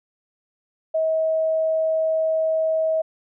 sine tone, 639 Hz, D#5, 46 cents sharp, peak -18 dBFS, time 0.94-3.02 s, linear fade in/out 10 ms, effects none

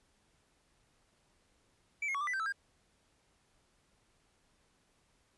triangle tone with pitch steps, 2313 / 2152 / 1123 / 1186 / 1988 / 1558 / 1315 / 1606 Hz, D7 / C7 / C#6 / D6 / B6 / G6 / E6 / G6, -27 / +48 / +22 / +17 / +11 / -11 / -5 / +41 cents, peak -31 dBFS, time 2.02-2.524 s, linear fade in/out 5 ms, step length 63 ms, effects pink hiss -72 dBFS RMS until 5.37 s + resampled to 24000 Hz

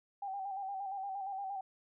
sine tone with vibrato, 783 Hz, G5, 2 cents flat, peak -37 dBFS, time 0.22-1.61 s, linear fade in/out 5 ms, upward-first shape square, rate 8.6 Hz, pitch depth 44 cents each way, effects none

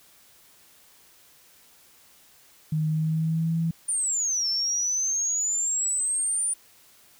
sine tone with pitch glide, 155.56 to 164.81 Hz, D#3 to E3, 0 to 0 cents, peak -22 dBFS, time 2.72-3.71 s, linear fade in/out 5 ms, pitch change +100 cents, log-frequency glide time 2.88-3.57 s
sine exponential two-way sweep, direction down then up, 9397 to 5330 to 9397 Hz, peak -23 dBFS, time 3.88-6.54 s, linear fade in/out 10 ms, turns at 4.48 s
effects white hiss -56 dBFS RMS until 7.19 s

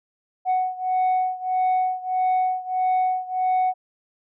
sine beating tone pair, 741 / 742.6 Hz, F#5 / F#5, +2 / +6 cents, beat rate 1.6 Hz, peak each -20 / -22 dBFS, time 0.45-3.74 s, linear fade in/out 50 ms, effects tanh soft clip ceiling -16 dBFS

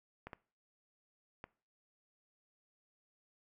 clicks, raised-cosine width 0.5 ms, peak -30 dBFS, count 3, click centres 0.27 / 0.332 / 1.441 s, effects noise-tail reverb RT60 0.4 s tail -21 dB re dry

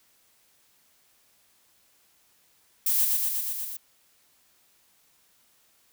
violet noise with echo, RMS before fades -24 dBFS, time 2.86-3.05 s, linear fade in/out 5 ms, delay 120 ms, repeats 6, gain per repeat -2 dB, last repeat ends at 3.77 s, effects white hiss -64 dBFS RMS until 5.92 s

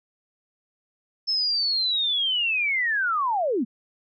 sine linear sweep, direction down, 5290 to 194.7 Hz, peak -21 dBFS, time 1.27-3.65 s, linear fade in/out 20 ms, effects none

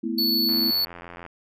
sine chord, A suspended second, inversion none, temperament equal, 220 / 246.9 / 329.6 Hz, A3 / B3 / E4, 0 / 0 / 0 cents, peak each -29 dBFS, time 0.03-0.71 s, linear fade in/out 10 ms
square tone, 4435 Hz, C#8, in tune, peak -21 dBFS, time 0.18-0.85 s, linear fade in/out 5 ms
click train, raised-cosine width 0.5 ms, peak -24 dBFS, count 68, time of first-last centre 0.49-1.264 s, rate 86.6 Hz
effects none

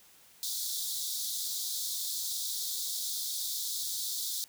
pink high-pass noise, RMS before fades -35 dBFS, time 0.43-4.44 s, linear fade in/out 0 ms, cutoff 3500 Hz, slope 96 dB/octave, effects white hiss -59 dBFS RMS until 4.48 s

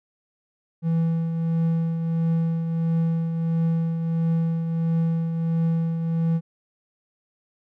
triangle tone with tremolo, 164.81 Hz, E3, in tune, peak -16 dBFS, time 0.82-6.41 s, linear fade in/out 50 ms, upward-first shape triangle, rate 1.5 Hz, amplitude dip 50%, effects none

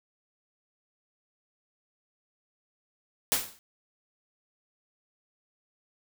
white noise with exponential decay, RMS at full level -22 dBFS, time 3.32-3.59 s, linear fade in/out 0 ms, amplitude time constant 58 ms, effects none

